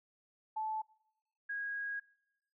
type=tone pair in turn; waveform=sine; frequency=871 / 1644.2 Hz; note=A5 / G#6; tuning=-18 / -18 cents; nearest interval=major seventh; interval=1100 cents; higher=second; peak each=-34 / -36 dBFS; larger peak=first; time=0.56-0.82 / 1.49-2 s; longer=second; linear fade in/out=10 ms; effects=noise-tail reverb RT60 0.9 s tail -24 dB re dry